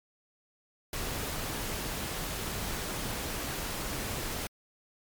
pink noise, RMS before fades -35 dBFS, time 0.93-4.47 s, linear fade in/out 2 ms, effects MP3 96 kbps

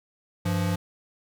square tone pair together, 98.07 / 173.1 Hz, G2 / F3, +1 / -15 cents, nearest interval minor seventh, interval 984 cents, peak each -27 dBFS, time 0.45-0.76 s, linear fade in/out 10 ms, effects none

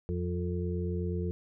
harmonic tone with a mistuned harmonic, 88.4 Hz, F2, 22 cents sharp, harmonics 1 / 2 / 4 / 5, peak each -32 / -35 / -38 / -39 dBFS, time 0.09-1.31 s, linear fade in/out 0 ms, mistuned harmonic 1, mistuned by -39 cents, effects none

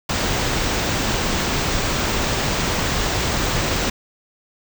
pink band-stop noise, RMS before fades -21 dBFS, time 0.09-3.9 s, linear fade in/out 5 ms, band 7900 to 16000 Hz, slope 48 dB/octave, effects none

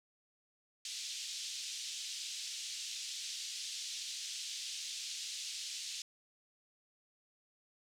pink band-pass noise, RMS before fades -43 dBFS, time 0.85-6.02 s, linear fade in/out 2 ms, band 3200 to 7400 Hz, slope 24 dB/octave, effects none

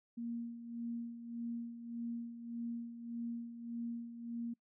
sine tone with tremolo, 234.4 Hz, A#3, 10 cents sharp, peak -37 dBFS, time 0.17-4.54 s, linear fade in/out 10 ms, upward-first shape sine, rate 1.7 Hz, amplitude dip 65%, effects noise-tail reverb RT60 0.1 s tail -25 dB re dry

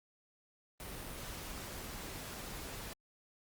pink noise, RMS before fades -45 dBFS, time 0.8-2.93 s, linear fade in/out 0 ms, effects Opus 32 kbps

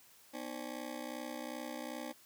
20% pulse ring-modulated tone, 277.2 Hz, C#4, in tune, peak -33 dBFS, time 0.33-2.13 s, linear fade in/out 20 ms, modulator 31.3 Hz, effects white hiss -62 dBFS RMS until 2.25 s + high-pass 60 Hz 12 dB/octave

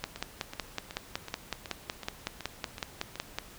two click trains, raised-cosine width 0.2 ms, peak -14 / -22 dBFS, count 19 / 9, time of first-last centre 0.04-3.386 / 0.16-3.156 s, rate 5.38 / 2.67 Hz, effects pink hiss -51 dBFS RMS until 3.58 s

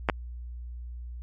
clicks, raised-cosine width 0.5 ms, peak -8 dBFS, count 2, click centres 0.088 / 0.098 s, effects added 60 Hz sine -36 dBFS peak until 1.22 s + MP3 48 kbps

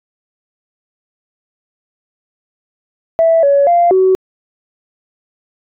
sine tone with pitch steps, 658 / 563 / 693 / 376.1 Hz, E5 / C#5 / F5 / F#4, -3 / +27 / -14 / +28 cents, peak -6 dBFS, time 3.19-4.15 s, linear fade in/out 0 ms, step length 240 ms, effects tanh soft clip ceiling -2 dBFS

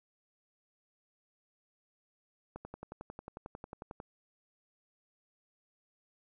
click train, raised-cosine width 1 ms, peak -29 dBFS, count 17, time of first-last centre 2.56-4.001 s, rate 11.1 Hz, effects none

